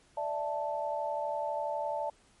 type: chord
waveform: sine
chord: D suspended second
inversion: none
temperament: equal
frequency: 587.3 / 659.3 / 880 Hz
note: D5 / E5 / A5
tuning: 0 / 0 / 0 cents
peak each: -35 / -37 / -34 dBFS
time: 0.17-2.1 s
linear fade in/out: 5 ms
effects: pink hiss -64 dBFS RMS until 2.4 s + MP3 48 kbps